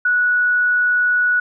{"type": "tone", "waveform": "sine", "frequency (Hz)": 1469, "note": "F#6", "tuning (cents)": -13, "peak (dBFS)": -13, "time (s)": [0.05, 1.4], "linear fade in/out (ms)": 5, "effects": []}